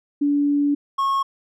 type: tone pair in turn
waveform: sine / triangle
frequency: 287.8 / 1092.3 Hz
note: D4 / C#6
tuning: -35 / -26 cents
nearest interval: octave + major seventh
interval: 2309 cents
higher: second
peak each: -16 dBFS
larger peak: neither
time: 0.21-0.75 / 0.98-1.23 s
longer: first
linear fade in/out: 10 ms
effects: none